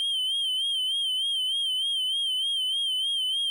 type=tone with vibrato; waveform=triangle; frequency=3136 Hz; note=G7; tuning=in tune; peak=-23 dBFS; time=0-3.5 s; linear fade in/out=0 ms; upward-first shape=sine; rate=3.3 Hz; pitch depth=72 cents each way; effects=none